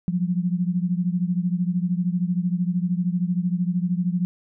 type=beating tone pair; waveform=sine; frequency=174.61 / 187.61 Hz; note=F3 / F#3; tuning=0 / +24 cents; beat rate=13 Hz; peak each=-22 / -25 dBFS; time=0.08-4.25 s; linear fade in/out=0 ms; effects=none